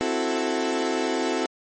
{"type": "chord", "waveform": "30% pulse", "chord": "F# half-diminished seventh", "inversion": "second", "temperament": "equal", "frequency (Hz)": [261.6, 329.6, 370, 440], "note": ["C4", "E4", "F#4", "A4"], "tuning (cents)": [0, 0, 0, 0], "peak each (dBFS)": -26, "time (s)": [0.01, 1.46], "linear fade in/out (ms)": 0, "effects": ["MP3 32 kbps"]}